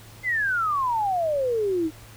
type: exponential sweep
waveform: sine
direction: down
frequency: 2093 to 304.2 Hz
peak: -21 dBFS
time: 0.23-1.91 s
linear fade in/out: 50 ms
effects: added 109 Hz sine -46 dBFS peak until 2.16 s + pink hiss -48 dBFS RMS until 2.16 s